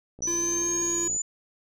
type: click train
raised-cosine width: 2 ms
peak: -32 dBFS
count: 60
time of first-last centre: 0.19-1.164 s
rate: 60.6 Hz
type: linear sweep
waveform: sine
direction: up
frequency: 5920 to 7040 Hz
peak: -25 dBFS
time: 0.22-1.22 s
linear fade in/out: 5 ms
type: tone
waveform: square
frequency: 341.6 Hz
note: F4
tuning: 38 cents flat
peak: -31 dBFS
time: 0.27-1.08 s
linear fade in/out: 5 ms
effects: none